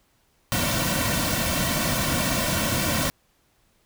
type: noise with comb filter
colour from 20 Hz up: pink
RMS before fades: -24 dBFS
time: 0.52-3.1 s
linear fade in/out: 0 ms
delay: 2.4 ms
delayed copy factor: -0.85
effects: pink hiss -65 dBFS RMS until 3.85 s

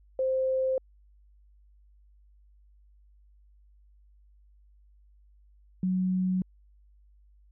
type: tone pair in turn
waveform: sine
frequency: 523.3 / 185.01 Hz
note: C5 / F#3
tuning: 0 / 0 cents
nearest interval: octave + tritone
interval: 1800 cents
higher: first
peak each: -24 dBFS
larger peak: neither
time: 0.19-0.78 / 5.83-6.42 s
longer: neither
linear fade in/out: 2 ms
effects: added 50 Hz sine -56 dBFS peak until 7.51 s

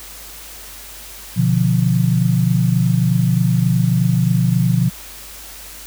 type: chord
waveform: sine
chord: B diminished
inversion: none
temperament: equal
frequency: 123.47 / 146.83 / 174.61 Hz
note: B2 / D3 / F3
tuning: 0 / 0 / 0 cents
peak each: -16 / -19 / -16 dBFS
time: 1.36-4.9 s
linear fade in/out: 20 ms
effects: added 50 Hz sine -42 dBFS peak until 5.86 s + white hiss -36 dBFS RMS until 5.86 s

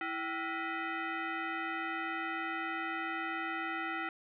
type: tone with frequency modulation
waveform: sine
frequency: 329.6 Hz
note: E4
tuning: in tune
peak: -34 dBFS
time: 0.01-4.09 s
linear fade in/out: 2 ms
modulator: 552 Hz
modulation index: 3.8
effects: none

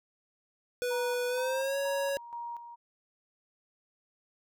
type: tone with pitch glide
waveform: square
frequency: 492.1 to 555.6 Hz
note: B4 to C#5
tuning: -6 to +4 cents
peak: -30 dBFS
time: 0.82-2.17 s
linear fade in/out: 0 ms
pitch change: +210 cents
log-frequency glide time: 1.28-1.77 s
type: tone with tremolo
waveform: sine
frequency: 944 Hz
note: A#5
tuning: 22 cents sharp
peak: -36 dBFS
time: 0.9-2.76 s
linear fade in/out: 20 ms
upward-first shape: square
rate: 2.1 Hz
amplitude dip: 60%
effects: none

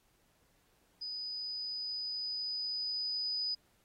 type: tone with level ramp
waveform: sine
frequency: 4978 Hz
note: D#8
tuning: in tune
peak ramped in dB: -38 to -32 dBFS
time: 1.01-3.55 s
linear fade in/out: 10 ms
effects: pink hiss -72 dBFS RMS until 3.84 s + AAC 48 kbps

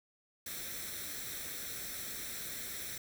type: noise with comb filter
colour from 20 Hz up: white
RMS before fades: -42 dBFS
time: 0.46-2.98 s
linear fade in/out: 5 ms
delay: 0.52 ms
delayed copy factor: +0.65
effects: none

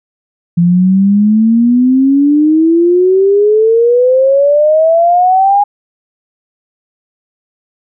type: exponential sweep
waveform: sine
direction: up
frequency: 169.7 to 824 Hz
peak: -5 dBFS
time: 0.57-5.64 s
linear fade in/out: 10 ms
effects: none

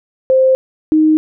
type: tone pair in turn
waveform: sine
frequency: 523.3 / 311.2 Hz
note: C5 / D#4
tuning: 0 / 0 cents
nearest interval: major sixth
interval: 900 cents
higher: first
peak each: -7 dBFS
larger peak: neither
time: 0.3-0.55 / 0.92-1.17 s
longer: neither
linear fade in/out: 0 ms
effects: none

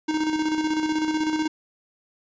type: tone with tremolo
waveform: square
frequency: 311.1 Hz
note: D#4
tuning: in tune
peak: -21 dBFS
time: 0.08-1.48 s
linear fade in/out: 10 ms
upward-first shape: square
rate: 16 Hz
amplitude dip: 45%
effects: resampled to 16000 Hz

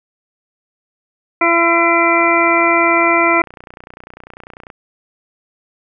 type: harmonic tone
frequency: 337.8 Hz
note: E4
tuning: 42 cents sharp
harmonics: 1 / 2 / 3 / 4 / 6 / 7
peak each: -17 / -17 / -17 / -17 / -17 / -17 dBFS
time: 1.41-3.42 s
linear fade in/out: 5 ms
type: click train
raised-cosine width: 0.5 ms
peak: -20 dBFS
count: 76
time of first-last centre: 2.21-4.702 s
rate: 30.1 Hz
effects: none

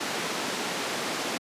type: band-pass noise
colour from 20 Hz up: pink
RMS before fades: -31 dBFS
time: 0-1.38 s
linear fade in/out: 10 ms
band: 230 to 6900 Hz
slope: 12 dB/octave
effects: high-pass 150 Hz 12 dB/octave + resampled to 32000 Hz

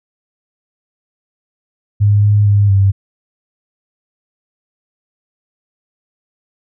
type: tone with pitch steps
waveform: sine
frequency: 102.9 / 103.7 / 101.9 / 98 Hz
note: G#2 / G#2 / G#2 / G2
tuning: -16 / -2 / -32 / 0 cents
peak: -7 dBFS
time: 2-2.92 s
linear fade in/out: 20 ms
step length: 230 ms
effects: none

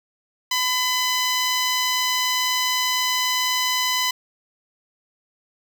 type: tone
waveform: 10% pulse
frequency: 1007 Hz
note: B5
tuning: 33 cents sharp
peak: -11 dBFS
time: 0.51-4.11 s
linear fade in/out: 5 ms
effects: none

